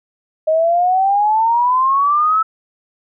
sine exponential sweep, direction up, 622.3 to 1318.5 Hz, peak -11 dBFS, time 0.47-2.43 s, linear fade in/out 10 ms, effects none

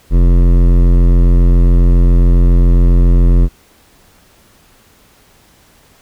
sine tone with hard clipping, 43.65 Hz, F1, in tune, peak -7 dBFS, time 0.1-3.49 s, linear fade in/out 50 ms, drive 15 dB, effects pink hiss -48 dBFS RMS until 6.01 s

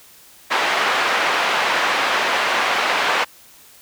pink band-pass noise, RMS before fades -19 dBFS, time 0.5-3.25 s, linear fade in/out 20 ms, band 780 to 2700 Hz, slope 12 dB/octave, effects white hiss -47 dBFS RMS until 3.81 s

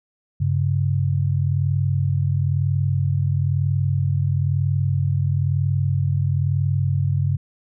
sine tone pair together, 97.57 / 138.59 Hz, G2 / C#3, -8 / 0 cents, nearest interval tritone, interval 608 cents, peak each -20 dBFS, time 0.4-7.37 s, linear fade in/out 10 ms, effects none

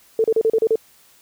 sine tone bursts, 445.7 Hz, A4, 22 cents sharp, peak -13 dBFS, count 7, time 0.19-0.757 s, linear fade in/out 2 ms, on 51 ms, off 35 ms, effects white hiss -53 dBFS RMS until 1.21 s

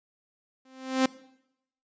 sawtooth tone with exponential growth, 261.6 Hz, C4, in tune, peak -14 dBFS, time 0.65-1.06 s, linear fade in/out 5 ms, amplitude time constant 88 ms, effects noise-tail reverb RT60 0.8 s tail -20 dB re dry + resampled to 16000 Hz

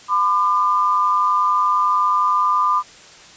sine tone pair together, 1009.9 / 1201 Hz, B5 / D6, +38 / +38 cents, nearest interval minor third, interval 300 cents, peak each -18 / -16 dBFS, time 0.08-2.83 s, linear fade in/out 50 ms, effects white hiss -43 dBFS RMS until 3.36 s + resampled to 16000 Hz

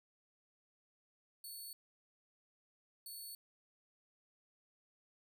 5% pulse tone bursts at uneven times, 4435 Hz, C#8, in tune, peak -40 dBFS, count 2, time 1.44-1.73 / 3.06-3.35 s, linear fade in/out 2 ms, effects none

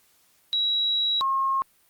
sine tone pair in turn, 3879 / 1076.9 Hz, B7 / C6, -32 / +50 cents, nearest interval octave + minor seventh, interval 2218 cents, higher first, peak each -21 dBFS, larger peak neither, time 0.53-1.21 / 1.21-1.62 s, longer first, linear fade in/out 0 ms, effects white hiss -62 dBFS RMS until 1.89 s + Opus 48 kbps

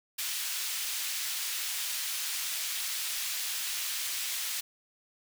pink high-pass noise, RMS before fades -34 dBFS, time 0.18-4.61 s, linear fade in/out 10 ms, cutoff 2700 Hz, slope 12 dB/octave, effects none

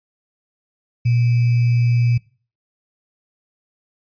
sine tone with sample-and-hold, 119.6 Hz, A#2, 45 cents sharp, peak -13 dBFS, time 1.05-2.18 s, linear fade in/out 10 ms, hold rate 2450 Hz, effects noise-tail reverb RT60 0.4 s tail -22 dB re dry + resampled to 11025 Hz

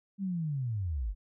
sine linear sweep, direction down, 201.8 to 41.71 Hz, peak -30 dBFS, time 0.18-1.15 s, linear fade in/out 50 ms, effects none

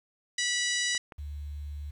harmonic tone, 978 Hz, B5, 17 cents flat, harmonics 2 / 3 / 4 / 5 / 6 / 7 / 8 / 9, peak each -31 / -35 / -33 / -37 / -35 / -39 / -39 / -41 dBFS, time 0.38-0.98 s, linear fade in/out 5 ms
clicks, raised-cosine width 0.5 ms, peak -29 dBFS, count 2, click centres 0.95 / 1.122 s
sine tone, 73 Hz, D2, 10 cents flat, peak -35 dBFS, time 1.18-1.91 s, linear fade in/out 10 ms
effects 10-bit

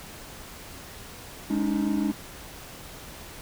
triangle chord, Ab suspended fourth, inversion none, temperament equal with one note detuned, 207.7 / 284.3 / 311.1 Hz, Ab3 / Db4 / Eb4, 0 / +44 / 0 cents, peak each -25 / -26 / -26 dBFS, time 1.5-2.12 s, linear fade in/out 5 ms, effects pink hiss -43 dBFS RMS until 3.41 s

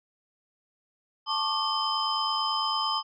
sine tone cluster, 883 / 1104 / 1193 / 3097 / 5040 Hz, A5 / C#6 / D6 / G7 / D#8, +6 / -7 / +27 / -22 / +21 cents, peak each -31 dBFS, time 1.26-3.03 s, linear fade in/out 50 ms, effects tanh soft clip ceiling -17 dBFS

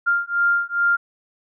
sine beating tone pair, 1396.9 / 1399.3 Hz, F6 / F6, 0 / +3 cents, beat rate 2.4 Hz, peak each -20 dBFS, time 0.06-0.97 s, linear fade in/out 20 ms, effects none

